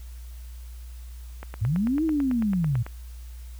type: click train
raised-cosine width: 0.5 ms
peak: -22 dBFS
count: 14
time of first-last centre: 1.43-2.865 s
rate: 9.06 Hz
type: linear two-way sweep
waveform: sine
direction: up then down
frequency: 94.4 to 327.3 to 108.9 Hz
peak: -21 dBFS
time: 1.61-2.83 s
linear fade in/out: 10 ms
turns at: 2.04 s
effects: added 60 Hz sine -37 dBFS peak until 3.59 s + white hiss -55 dBFS RMS until 3.59 s